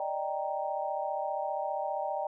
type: chord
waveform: sine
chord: Eb major seventh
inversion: third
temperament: equal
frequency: 587.3 / 622.3 / 784 / 932.3 Hz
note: D5 / Eb5 / G5 / Bb5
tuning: 0 / 0 / 0 / 0 cents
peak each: -36 / -37 / -34 / -38 dBFS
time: 0-2.27 s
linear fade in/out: 2 ms
effects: none